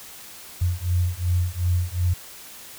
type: beating tone pair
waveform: sine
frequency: 87.31 / 90.01 Hz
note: F2 / F#2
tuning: 0 / -47 cents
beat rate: 2.7 Hz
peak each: -23 dBFS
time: 0.61-2.14 s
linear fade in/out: 10 ms
effects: white hiss -42 dBFS RMS until 2.78 s